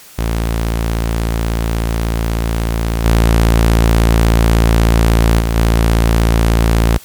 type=tone with level steps; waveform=sawtooth; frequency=56.4 Hz; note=A1; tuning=44 cents sharp; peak=-10 / -4 / -9 / -5 dBFS; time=0.18-6.98 s; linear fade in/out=10 ms; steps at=3.04 / 5.39 / 5.55 s; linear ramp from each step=20 ms; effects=white hiss -39 dBFS RMS until 7.04 s + MP3 96 kbps